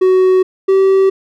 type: tone pair in turn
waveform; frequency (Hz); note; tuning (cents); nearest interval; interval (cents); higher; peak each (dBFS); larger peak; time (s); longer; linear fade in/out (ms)
triangle; 372.9 / 385.2; F#4 / G4; +14 / -30; minor second; 56; second; -5; neither; 0.01-0.43 / 0.68-1.1; neither; 10
effects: none